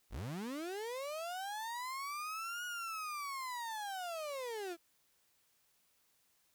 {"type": "linear two-way sweep", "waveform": "35% pulse", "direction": "up then down", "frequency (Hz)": [32.78, 1459, 325.3], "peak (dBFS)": -38, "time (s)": [0.1, 4.77], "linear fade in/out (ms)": 50, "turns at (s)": 2.65, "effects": ["white hiss -74 dBFS RMS until 6.54 s"]}